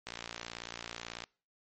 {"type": "click train", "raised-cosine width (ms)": 0.2, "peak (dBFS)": -22, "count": 69, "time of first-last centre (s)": [0.07, 1.238], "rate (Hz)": 58.2, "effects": ["noise-tail reverb RT60 0.4 s tail -26 dB re dry", "MP3 32 kbps"]}